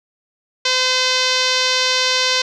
5% pulse tone with low-pass filter, 512 Hz, C5, 38 cents flat, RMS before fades -17 dBFS, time 0.65-2.42 s, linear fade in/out 5 ms, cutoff 4900 Hz, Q 1.7, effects none

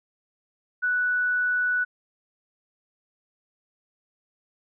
sine tone, 1480 Hz, F#6, in tune, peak -21 dBFS, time 0.82-1.85 s, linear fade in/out 20 ms, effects none

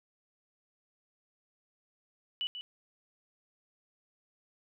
sine tone with echo, 2960 Hz, F#7, in tune, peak -31 dBFS, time 2.41-2.47 s, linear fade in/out 0 ms, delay 140 ms, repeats 1, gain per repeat -8 dB, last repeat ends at 2.61 s, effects none

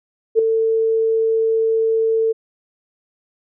sine tone with ADSR envelope, 447.5 Hz, A4, 29 cents sharp, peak -7 dBFS, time 0.35-2.33 s, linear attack 40 ms, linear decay 4 ms, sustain -7 dB, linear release 19 ms, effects none

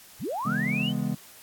sine linear sweep, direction up, 52 to 3136 Hz, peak -28 dBFS, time 0.19-0.93 s, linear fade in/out 50 ms
triangle chord, C# minor seventh, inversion none, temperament just, 138.59 / 166.31 / 207.9 / 249.5 Hz, C#3 / E3 / G#3 / B3, 0 / +16 / +2 / +18 cents, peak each -30 / -30 / -27 / -30 dBFS, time 0.45-1.15 s, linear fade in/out 10 ms
effects white hiss -50 dBFS RMS until 1.42 s + AAC 64 kbps

